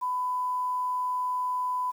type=tone with quantisation; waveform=sine; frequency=1000 Hz; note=B5; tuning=21 cents sharp; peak=-26 dBFS; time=0.01-1.92 s; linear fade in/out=20 ms; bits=9; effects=none